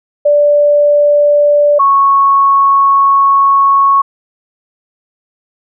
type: tone pair in turn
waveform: sine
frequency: 585 / 1104.3 Hz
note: D5 / C#6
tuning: -7 / -7 cents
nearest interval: major seventh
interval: 1100 cents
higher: second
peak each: -5 dBFS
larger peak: neither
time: 0.25-1.79 / 1.79-4.02 s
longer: second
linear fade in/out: 10 ms
effects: none